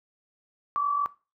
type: tone pair together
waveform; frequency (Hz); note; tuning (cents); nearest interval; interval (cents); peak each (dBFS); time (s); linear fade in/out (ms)
sine; 1108.7 / 1155.1; C#6 / D6; 0 / -29; minor second; 71; -32 / -24; 0.76-1.06; 0
effects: noise-tail reverb RT60 0.3 s tail -18 dB re dry